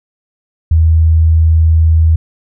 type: tone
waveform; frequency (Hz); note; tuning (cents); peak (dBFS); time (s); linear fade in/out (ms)
sine; 80.6; E2; -38; -5; 0.71-2.16; 5
effects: none